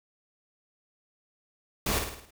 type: noise with echo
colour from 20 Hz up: pink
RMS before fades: -28 dBFS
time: 1.86-1.99 s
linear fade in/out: 5 ms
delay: 53 ms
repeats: 6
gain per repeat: -5 dB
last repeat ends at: 2.308 s
effects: none